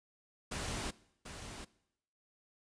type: noise with echo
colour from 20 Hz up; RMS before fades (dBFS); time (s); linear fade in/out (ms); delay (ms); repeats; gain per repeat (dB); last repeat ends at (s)
pink; -39; 0.51-0.91; 10; 740; 1; -8; 1.65
effects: noise-tail reverb RT60 0.8 s tail -21 dB re dry + resampled to 22050 Hz